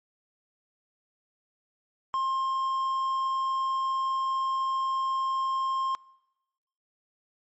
triangle tone, 1062 Hz, C6, 25 cents sharp, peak -23 dBFS, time 2.14-5.95 s, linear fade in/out 0 ms, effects noise-tail reverb RT60 1.0 s tail -26 dB re dry + MP3 32 kbps

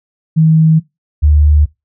sine tone pair in turn, 159.1 / 74.61 Hz, D#3 / D2, +39 / +28 cents, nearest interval octave + minor second, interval 1311 cents, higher first, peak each -5 dBFS, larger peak neither, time 0.36-0.8 / 1.22-1.66 s, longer neither, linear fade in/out 20 ms, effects noise-tail reverb RT60 0.2 s tail -21 dB re dry

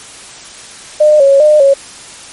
sine tone with vibrato, 578 Hz, D5, 28 cents flat, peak -3 dBFS, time 1-1.74 s, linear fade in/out 10 ms, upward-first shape square, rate 2.5 Hz, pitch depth 80 cents each way, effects white hiss -32 dBFS RMS until 2.32 s + MP3 48 kbps

